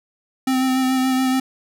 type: tone with vibrato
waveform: square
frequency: 260 Hz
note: C4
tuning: 11 cents flat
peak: -17 dBFS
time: 0.47-1.4 s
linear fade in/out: 5 ms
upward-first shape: sine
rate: 7 Hz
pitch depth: 19 cents each way
effects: none